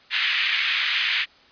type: band-pass noise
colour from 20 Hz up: pink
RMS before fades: -23 dBFS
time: 0.1-1.26 s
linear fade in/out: 50 ms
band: 1900 to 3500 Hz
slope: 24 dB/octave
effects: white hiss -53 dBFS RMS until 1.51 s + resampled to 11025 Hz